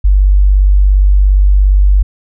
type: tone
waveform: sine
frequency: 48.63 Hz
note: G1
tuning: 13 cents flat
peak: -4 dBFS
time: 0.04-2.03 s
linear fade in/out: 10 ms
effects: none